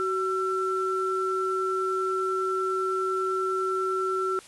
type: tone pair together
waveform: sine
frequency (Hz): 376.6 / 1345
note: F#4 / E6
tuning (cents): +31 / +34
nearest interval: octave + minor seventh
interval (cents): 2203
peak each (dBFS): -27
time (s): 0-4.39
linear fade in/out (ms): 0
effects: white hiss -49 dBFS RMS until 4.47 s + resampled to 24000 Hz